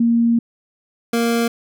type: tone pair in turn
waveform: sine / 25% pulse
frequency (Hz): 233.1 / 233.1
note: A#3 / A#3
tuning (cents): 0 / 0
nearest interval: unison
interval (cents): 0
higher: neither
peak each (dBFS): -12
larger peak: neither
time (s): 0-0.39 / 1.13-1.48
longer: first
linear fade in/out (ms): 5
effects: none